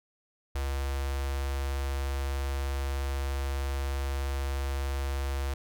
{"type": "tone with notch filter", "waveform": "square", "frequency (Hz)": 68.4, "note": "C#2", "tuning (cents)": -23, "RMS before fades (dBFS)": -31, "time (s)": [0.55, 5.54], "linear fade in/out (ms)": 5, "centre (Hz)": 190, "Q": 0.56, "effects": []}